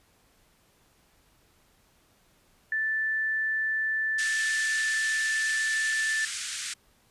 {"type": "tone", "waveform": "sine", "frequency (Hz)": 1760, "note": "A6", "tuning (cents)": 0, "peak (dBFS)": -25, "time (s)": [2.72, 6.25], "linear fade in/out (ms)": 2}
{"type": "band-pass noise", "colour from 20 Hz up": "white", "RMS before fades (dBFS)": -35, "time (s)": [4.18, 6.74], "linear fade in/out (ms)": 10, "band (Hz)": [1400, 9100], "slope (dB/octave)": 48}
{"effects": ["pink hiss -64 dBFS RMS until 7.1 s", "resampled to 32000 Hz"]}